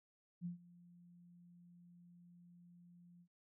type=tone with ADSR envelope; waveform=sine; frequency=174.61 Hz; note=F3; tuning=in tune; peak=-39 dBFS; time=0.41-3.28 s; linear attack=45 ms; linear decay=120 ms; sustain=-21 dB; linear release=70 ms; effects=none